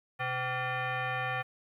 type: tone with frequency modulation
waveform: sine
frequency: 512 Hz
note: C5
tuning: 38 cents flat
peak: -30 dBFS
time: 0.19-1.43 s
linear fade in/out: 20 ms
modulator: 639 Hz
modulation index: 3
effects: 11-bit